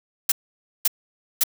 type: noise bursts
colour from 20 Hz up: blue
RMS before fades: -18 dBFS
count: 3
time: 0.29-1.437 s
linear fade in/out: 5 ms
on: 29 ms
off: 530 ms
effects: none